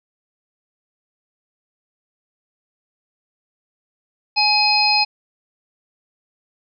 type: harmonic tone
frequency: 840 Hz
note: G#5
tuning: 19 cents sharp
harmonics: 1 / 3 / 5 / 6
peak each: -19 / -19 / -19 / -19 dBFS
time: 4.36-5.05 s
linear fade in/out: 20 ms
effects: none